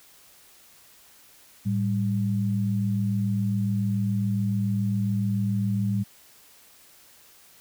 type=tone pair together; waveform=sine; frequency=110 / 197.13 Hz; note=A2 / G3; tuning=0 / +10 cents; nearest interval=minor seventh; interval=1010 cents; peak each=-25 dBFS; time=1.65-6.04 s; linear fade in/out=20 ms; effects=white hiss -54 dBFS RMS until 7.6 s